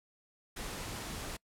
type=noise; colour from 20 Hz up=pink; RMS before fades=-41 dBFS; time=0.56-1.37 s; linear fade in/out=10 ms; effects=noise-tail reverb RT60 0.1 s tail -25 dB re dry + low-pass 12000 Hz 12 dB/octave